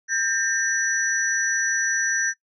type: tone cluster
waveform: sine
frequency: 1591 / 1816 / 5890 Hz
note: G6 / A#6 / F#8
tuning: +25 / -46 / -9 cents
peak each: -25 dBFS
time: 0.08-2.34 s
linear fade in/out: 50 ms
effects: noise-tail reverb RT60 0.1 s tail -21 dB re dry